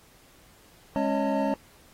triangle tone cluster, 207.5 / 274.2 / 558 / 626 / 898 Hz, G#3 / C#4 / C#5 / D#5 / A5, -1 / -19 / +11 / +10 / +35 cents, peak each -28 / -26 / -28 / -29 / -29 dBFS, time 0.96-1.54 s, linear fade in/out 0 ms, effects pink hiss -57 dBFS RMS until 1.93 s + AAC 48 kbps

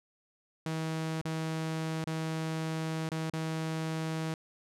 sawtooth tone with dropouts, 160 Hz, D#3, 49 cents sharp, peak -28 dBFS, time 0.66-4.34 s, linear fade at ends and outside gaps 2 ms, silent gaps 1.214-1.252 / 2.042-2.07 / 3.09-3.117 / 3.3-3.335 s, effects low-pass 10000 Hz 12 dB/octave

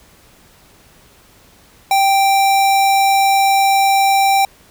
square tone, 784 Hz, G5, in tune, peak -11 dBFS, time 1.91-4.45 s, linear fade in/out 2 ms, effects pink hiss -48 dBFS RMS until 4.7 s

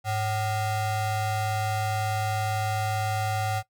square ring-modulated tone, 327.4 Hz, E4, 12 cents flat, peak -23 dBFS, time 0.04-3.63 s, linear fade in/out 50 ms, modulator 431 Hz, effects noise-tail reverb RT60 0.1 s tail -18 dB re dry

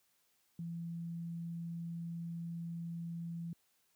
sine tone, 168.5 Hz, E3, 38 cents sharp, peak -39 dBFS, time 0.59-3.53 s, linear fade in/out 2 ms, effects white hiss -75 dBFS RMS until 3.95 s + high-pass 60 Hz 12 dB/octave

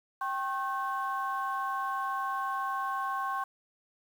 sine tone cluster, 782 / 1084 / 1538 Hz, G5 / C#6 / G6, -4 / -39 / -33 cents, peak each -35 / -31 / -38 dBFS, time 0.21-3.44 s, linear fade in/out 5 ms, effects tanh soft clip ceiling -22 dBFS + 9-bit

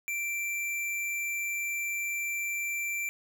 square tone, 2349 Hz, D7, in tune, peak -31 dBFS, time 0.08-3.09 s, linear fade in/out 0 ms, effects none

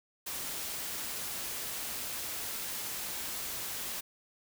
white noise, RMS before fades -38 dBFS, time 0.26-4.01 s, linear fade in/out 10 ms, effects none

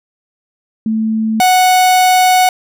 sine / 45% pulse tone pair in turn, 220.3 / 738.2 Hz, A3 / F#5, +2 / -4 cents, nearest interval octave + major sixth, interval 2094 cents, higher second, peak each -12 / -7 dBFS, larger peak second, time 0.86-1.4 / 1.4-2.49 s, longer second, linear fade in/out 2 ms, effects none

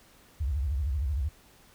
sine tone with vibrato, 69.8 Hz, C#2, 13 cents sharp, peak -26 dBFS, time 0.4-1.29 s, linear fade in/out 10 ms, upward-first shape sine, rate 13 Hz, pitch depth 250 cents each way, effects pink hiss -58 dBFS RMS until 1.74 s

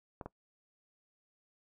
clicks, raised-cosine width 1 ms, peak -27 dBFS, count 2, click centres 0.212 / 0.26 s, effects noise-tail reverb RT60 0.1 s tail -21 dB re dry

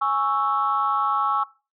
sine chord, C# minor, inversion second, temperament equal, 830.6 / 1108.7 / 1318.5 Hz, G#5 / C#6 / E6, 0 / 0 / 0 cents, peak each -25 / -22 / -23 dBFS, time 0.01-1.44 s, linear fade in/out 10 ms, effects noise-tail reverb RT60 0.3 s tail -19 dB re dry + tanh soft clip ceiling -11 dBFS

